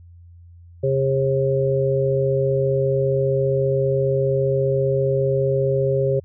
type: harmonic tone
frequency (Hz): 134.9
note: C#3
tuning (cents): -47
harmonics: 1 / 3 / 4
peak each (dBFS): -21 / -21 / -21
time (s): 0.83-6.2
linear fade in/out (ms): 10
effects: added 86 Hz sine -42 dBFS peak until 6.24 s